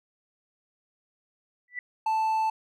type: tone with exponential growth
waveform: sine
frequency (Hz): 1972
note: B6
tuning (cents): -3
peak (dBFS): -27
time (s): 1.68-1.79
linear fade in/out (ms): 2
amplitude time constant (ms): 22
type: tone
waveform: triangle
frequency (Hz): 880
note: A5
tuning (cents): 0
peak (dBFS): -21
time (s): 2.06-2.5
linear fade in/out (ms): 5
effects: none

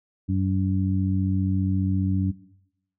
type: harmonic tone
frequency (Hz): 94.9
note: F#2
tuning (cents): +44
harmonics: 1 / 2 / 3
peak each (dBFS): -23 / -26 / -28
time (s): 0.28-2.32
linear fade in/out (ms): 20
effects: noise-tail reverb RT60 0.8 s tail -18 dB re dry

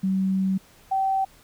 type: tone pair in turn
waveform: sine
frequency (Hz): 190.6 / 771.7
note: G3 / G5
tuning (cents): -48 / -27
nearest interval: 2 octaves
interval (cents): 2421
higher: second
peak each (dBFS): -20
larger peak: neither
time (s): 0.03-0.58 / 0.91-1.25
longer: first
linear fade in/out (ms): 10
effects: pink hiss -54 dBFS RMS until 1.43 s

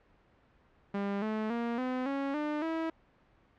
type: tone with pitch steps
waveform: sawtooth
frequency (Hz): 199.9 / 216.7 / 235 / 254.8 / 276.2 / 299.5 / 324.7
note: G3 / A3 / A#3 / C4 / C#4 / D4 / E4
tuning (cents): +34 / -26 / +14 / -46 / -6 / +34 / -26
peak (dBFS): -27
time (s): 0.94-2.9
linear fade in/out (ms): 5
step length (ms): 280
effects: pink hiss -65 dBFS RMS until 3.58 s + low-pass 2000 Hz 12 dB/octave

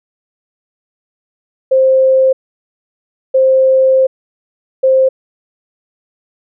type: tone bursts at uneven times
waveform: sine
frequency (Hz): 526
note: C5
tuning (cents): +9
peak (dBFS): -6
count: 3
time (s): 1.71-2.33 / 3.34-4.07 / 4.83-5.09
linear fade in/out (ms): 10
effects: none

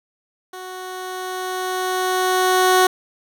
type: tone with level ramp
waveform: 15% pulse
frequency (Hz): 370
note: F#4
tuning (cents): 0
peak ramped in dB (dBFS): -26 to -5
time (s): 0.53-2.87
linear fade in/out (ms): 5
effects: none

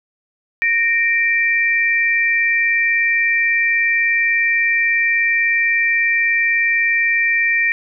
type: tone pair together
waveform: sine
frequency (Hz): 1848.2 / 2349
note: A#6 / D7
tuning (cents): -15 / 0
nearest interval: major third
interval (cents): 415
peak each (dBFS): -16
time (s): 0.62-7.72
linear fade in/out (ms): 0
effects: none

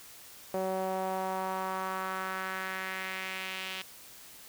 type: tone with band-pass filter sweep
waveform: sawtooth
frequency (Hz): 188.6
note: F#3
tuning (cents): +33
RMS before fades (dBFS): -35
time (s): 0.54-3.82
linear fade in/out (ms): 2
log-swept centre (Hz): 580 to 3000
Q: 2.2
effects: white hiss -51 dBFS RMS until 4.48 s

